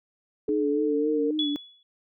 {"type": "tone with pitch glide", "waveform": "sine", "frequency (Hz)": [424.4, 457.5], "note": ["G#4", "A#4"], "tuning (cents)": [38, -32], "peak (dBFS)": -24, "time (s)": [0.48, 1.31], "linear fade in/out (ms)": 5, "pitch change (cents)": 130, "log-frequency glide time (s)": [0.58, 1.12]}
{"type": "tone with vibrato", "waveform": "sine", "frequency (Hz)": 298.3, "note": "D4", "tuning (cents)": 27, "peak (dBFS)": -25, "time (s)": [0.49, 1.56], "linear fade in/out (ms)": 0, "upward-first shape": "sine", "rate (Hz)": 3.7, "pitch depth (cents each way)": 59}
{"type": "tone with exponential decay", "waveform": "sine", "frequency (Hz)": 3400, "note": "G#7", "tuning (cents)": 40, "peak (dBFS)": -22, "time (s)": [1.39, 1.83], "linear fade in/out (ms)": 2, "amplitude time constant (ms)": 95}
{"effects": []}